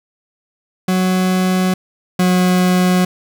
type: tone pair in turn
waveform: 40% pulse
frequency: 185 / 182.03 Hz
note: F#3 / F#3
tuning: 0 / -28 cents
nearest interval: unison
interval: 28 cents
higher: first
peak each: -12 / -10 dBFS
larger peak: second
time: 0.88-1.74 / 2.19-3.05 s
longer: neither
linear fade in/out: 5 ms
effects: none